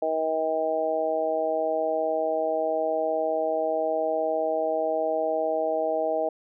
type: harmonic tone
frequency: 159.1 Hz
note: D#3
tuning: 39 cents sharp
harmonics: 2 / 3 / 4 / 5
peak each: -35 / -29 / -25 / -31 dBFS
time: 0.02-6.29 s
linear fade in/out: 5 ms
effects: none